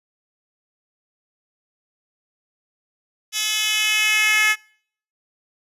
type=tone with high-pass filter sweep; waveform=10% pulse; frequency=428.5 Hz; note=A4; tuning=46 cents flat; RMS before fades=-19 dBFS; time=3.32-4.56 s; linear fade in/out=50 ms; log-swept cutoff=3900 to 1900 Hz; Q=2.4; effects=noise-tail reverb RT60 0.6 s tail -26 dB re dry + resampled to 32000 Hz